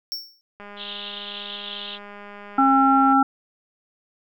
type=tone with exponential decay; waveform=square; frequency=5460 Hz; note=F8; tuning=40 cents flat; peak=-24 dBFS; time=0.12-0.41 s; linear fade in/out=0 ms; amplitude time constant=63 ms
type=click train; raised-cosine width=0.5 ms; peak=-26 dBFS; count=517; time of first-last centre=0.6-3.129 s; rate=204 Hz
type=band-pass noise; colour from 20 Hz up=white; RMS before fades=-35 dBFS; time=0.76-1.99 s; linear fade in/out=50 ms; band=2800 to 3800 Hz; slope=96 dB/octave
type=harmonic tone; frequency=270.1 Hz; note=C#4; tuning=45 cents flat; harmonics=1 / 3 / 5; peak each=-18 / -18 / -18 dBFS; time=2.58-3.23 s; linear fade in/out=5 ms
effects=none